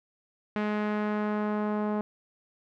sawtooth tone with low-pass filter sweep, 210.4 Hz, G#3, 23 cents sharp, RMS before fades -29 dBFS, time 0.56-2.01 s, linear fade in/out 0 ms, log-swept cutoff 2200 to 990 Hz, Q 1.2, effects none

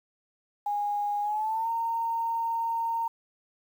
sine tone with pitch glide, 823 to 918.5 Hz, G#5 to A#5, -16 to -26 cents, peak -26 dBFS, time 0.66-3.08 s, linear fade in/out 5 ms, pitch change +190 cents, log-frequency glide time 1.22-1.69 s, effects 9-bit

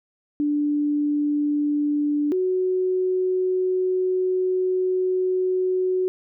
sine tone pair in turn, 293.7 / 370 Hz, D4 / F#4, 0 / 0 cents, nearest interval major third, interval 400 cents, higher second, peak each -19 dBFS, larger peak neither, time 0.4-2.32 / 2.32-6.08 s, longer second, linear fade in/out 0 ms, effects none

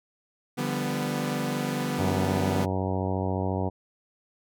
sawtooth chord, G dominant seventh, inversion second, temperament equal with one note detuned, 146.83 / 171.91 / 196 / 246.9 Hz, D3 / F3 / G3 / B3, 0 / -27 / 0 / 0 cents, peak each -28 / -32 / -30 / -26 dBFS, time 0.57-2.66 s, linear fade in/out 20 ms
harmonic tone, 94.3 Hz, F#2, 33 cents sharp, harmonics 1 / 2 / 3 / 4 / 5 / 6 / 7 / 8 / 9 / 10, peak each -29 / -32 / -34 / -35 / -36 / -37 / -37 / -38 / -39 / -39 dBFS, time 1.98-3.7 s, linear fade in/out 20 ms
effects none

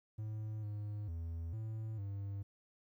triangle tone with pitch steps, 108.1 / 104.3 / 82.9 / 110.2 / 99.6 Hz, A2 / G#2 / E2 / A2 / G2, -30 / +8 / +10 / +3 / +28 cents, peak -37 dBFS, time 0.18-2.43 s, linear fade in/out 10 ms, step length 450 ms, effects 13-bit

